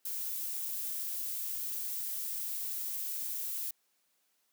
violet noise, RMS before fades -37 dBFS, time 0.05-3.71 s, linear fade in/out 5 ms, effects white hiss -75 dBFS RMS until 4.52 s + high-pass 200 Hz 12 dB/octave

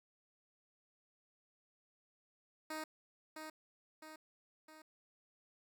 10% pulse tone with echo, 312 Hz, D#4, 5 cents sharp, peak -33 dBFS, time 2.7-2.84 s, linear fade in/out 5 ms, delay 660 ms, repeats 3, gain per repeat -5 dB, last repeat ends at 4.82 s, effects none

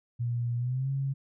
sine tone with pitch glide, 119.5 to 136.48 Hz, A#2 to C#3, +43 to -27 cents, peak -27 dBFS, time 0.19-1.14 s, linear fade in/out 20 ms, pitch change +230 cents, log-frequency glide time 0.57-0.9 s, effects none

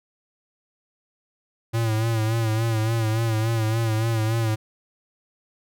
square tone with vibrato, 112.1 Hz, A2, 33 cents sharp, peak -21 dBFS, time 1.73-4.56 s, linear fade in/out 20 ms, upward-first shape sine, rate 3.5 Hz, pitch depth 55 cents each way, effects none

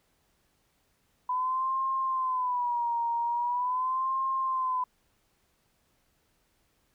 sine tone with vibrato, 997 Hz, B5, 16 cents sharp, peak -26 dBFS, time 1.29-4.84 s, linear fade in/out 5 ms, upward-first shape sine, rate 0.42 Hz, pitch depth 110 cents each way, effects pink hiss -71 dBFS RMS until 6.94 s

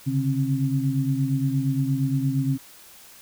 sine tone cluster, 135.5 / 144.1 / 267.7 Hz, C#3 / D3 / C4, -39 / -33 / +40 cents, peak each -24 / -26 / -25 dBFS, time 0.06-2.58 s, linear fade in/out 20 ms, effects white hiss -48 dBFS RMS until 3.21 s

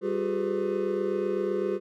triangle tone cluster, 196.8 / 359 / 398.8 / 426.7 / 503 Hz, G3 / F4 / G4 / G#4 / B4, +7 / +48 / +30 / +47 / +32 cents, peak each -33 / -28 / -28 / -32 / -32 dBFS, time 0.01-1.8 s, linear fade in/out 50 ms, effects none

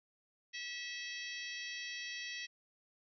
harmonic tone with a mistuned harmonic, 649 Hz, E5, 27 cents flat, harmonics 3 / 4 / 5 / 6 / 7 / 8 / 9, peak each -45 / -47 / -49 / -51 / -52 / -53 / -54 dBFS, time 0.53-2.47 s, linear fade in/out 20 ms, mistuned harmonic 8, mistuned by +74 cents, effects none

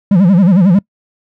triangle tone with vibrato, 185 Hz, F#3, in tune, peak -3 dBFS, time 0.11-0.79 s, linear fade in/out 5 ms, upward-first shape sine, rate 11 Hz, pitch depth 180 cents each way, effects noise-tail reverb RT60 0.1 s tail -25 dB re dry

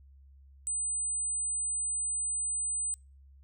sine tone, 8100 Hz, B8, 43 cents sharp, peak -29 dBFS, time 0.67-2.94 s, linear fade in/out 0 ms, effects noise-tail reverb RT60 0.3 s tail -25 dB re dry + added 68 Hz sine -53 dBFS peak until 3.43 s

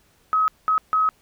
sine tone bursts at uneven times, 1275 Hz, D#6, 42 cents sharp, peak -16 dBFS, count 3, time 0.33-0.48 / 0.68-0.78 / 0.93-1.09 s, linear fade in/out 0 ms, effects pink hiss -60 dBFS RMS until 1.21 s

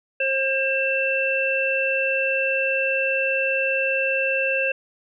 harmonic tone, 535 Hz, C5, 38 cents sharp, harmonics 1 / 3 / 5, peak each -24 / -27 / -22 dBFS, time 0.2-4.72 s, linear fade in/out 5 ms, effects none

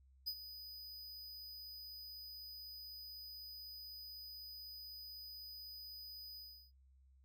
square tone with ADSR envelope, 4978 Hz, D#8, in tune, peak -37 dBFS, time 0.26-6.72 s, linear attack 19 ms, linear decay 63 ms, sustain -12 dB, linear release 350 ms, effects noise-tail reverb RT60 0.1 s tail -20 dB re dry + added 66 Hz sine -64 dBFS peak until 7.24 s

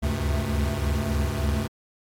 square tone cluster, 70.4 / 73.8 / 94.9 / 132.3 / 219.5 Hz, C#2 / D2 / F#2 / C3 / A3, +27 / +9 / +44 / +20 / -4 cents, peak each -28 / -29 / -31 / -33 / -34 dBFS, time 0.02-1.68 s, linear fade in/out 20 ms, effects AAC 64 kbps

